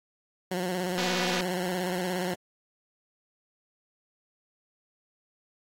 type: tone with vibrato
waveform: 15% pulse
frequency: 181.3 Hz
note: F#3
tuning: 35 cents flat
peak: -22 dBFS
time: 0.51-2.34 s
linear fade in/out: 5 ms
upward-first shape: square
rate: 17 Hz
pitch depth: 46 cents each way
type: click train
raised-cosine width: 0.2 ms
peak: -15 dBFS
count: 106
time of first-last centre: 0.98-1.407 s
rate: 246 Hz
effects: AAC 48 kbps